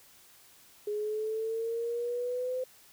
sine exponential sweep, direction up, 415.3 to 514 Hz, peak -30 dBFS, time 0.87-2.64 s, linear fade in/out 5 ms, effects white hiss -58 dBFS RMS until 2.92 s

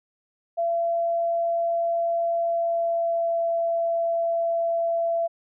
sine tone with pitch glide, 677 to 672.3 Hz, E5 to E5, +46 to +34 cents, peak -21 dBFS, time 0.57-5.28 s, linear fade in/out 20 ms, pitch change -12 cents, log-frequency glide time 2.39-3.42 s, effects none

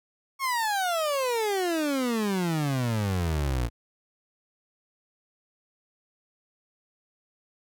30% pulse exponential sweep, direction down, 1108.7 to 56.5 Hz, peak -22 dBFS, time 0.39-3.7 s, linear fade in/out 50 ms, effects none

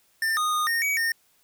square tone with pitch steps, 1793 / 1237 / 1230 / 1843 / 2266 / 1829 Hz, A6 / D#6 / D#6 / A#6 / C#7 / A#6, +32 / -10 / -20 / -20 / +37 / -33 cents, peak -23 dBFS, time 0.22-1.12 s, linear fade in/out 2 ms, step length 150 ms, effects white hiss -64 dBFS RMS until 1.43 s

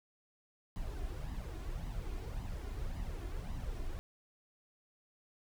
brown noise with flanger, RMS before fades -40 dBFS, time 0.76-3.99 s, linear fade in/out 0 ms, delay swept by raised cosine 1 to 2.9 ms, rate 1.8 Hz, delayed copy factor +0.6, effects none

